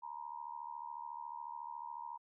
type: tone with amplitude modulation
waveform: sine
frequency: 947 Hz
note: A#5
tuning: 27 cents sharp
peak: -39 dBFS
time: 0.02-2.18 s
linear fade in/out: 20 ms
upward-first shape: sine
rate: 74 Hz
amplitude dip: 90%
effects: none